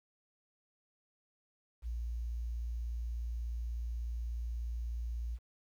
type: tone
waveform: sine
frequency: 58.27 Hz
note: A#1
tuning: in tune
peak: -35 dBFS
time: 1.82-5.39 s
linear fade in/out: 50 ms
effects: 11-bit